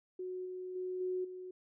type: tone with level steps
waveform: sine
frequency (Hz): 367.6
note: F#4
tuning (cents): -11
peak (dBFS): -38 / -40 / -36 / -33 / -43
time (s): 0.19-1.51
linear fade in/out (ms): 5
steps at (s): 0.45 / 0.75 / 1 / 1.24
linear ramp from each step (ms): 10
effects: none